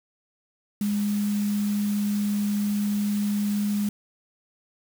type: tone in noise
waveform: sine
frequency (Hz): 205.8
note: G#3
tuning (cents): -16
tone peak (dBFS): -22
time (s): 0.81-3.89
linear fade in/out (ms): 2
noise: white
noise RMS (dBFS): -40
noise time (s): 0.81-3.89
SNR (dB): +15
effects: none